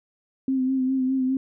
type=tone with vibrato; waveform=sine; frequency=261.6 Hz; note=C4; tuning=in tune; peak=-20 dBFS; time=0.48-1.37 s; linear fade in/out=2 ms; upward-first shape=sine; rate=4.9 Hz; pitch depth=34 cents each way; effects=none

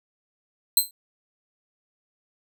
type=tone with exponential decay; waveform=5% pulse; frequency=4100 Hz; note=C8; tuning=36 cents flat; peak=-5 dBFS; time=0.77-0.91 s; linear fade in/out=2 ms; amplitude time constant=29 ms; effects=none

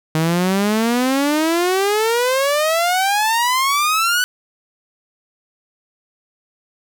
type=exponential sweep; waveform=sawtooth; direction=up; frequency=155.56 to 1503 Hz; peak=-11 dBFS; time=0.15-4.24 s; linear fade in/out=0 ms; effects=none

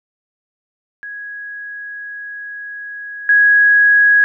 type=tone with level steps; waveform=sine; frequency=1661.2 Hz; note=G#6; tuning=in tune; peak=-26 / -7 dBFS; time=1.03-4.24 s; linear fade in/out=0 ms; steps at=3.29 s; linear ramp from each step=2 ms; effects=none

